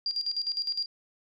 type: tone with tremolo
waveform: sine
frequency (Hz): 4775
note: D8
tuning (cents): +28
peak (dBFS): -26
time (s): 0.06-0.86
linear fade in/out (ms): 2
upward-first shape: square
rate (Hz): 9.8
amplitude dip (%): 70
effects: none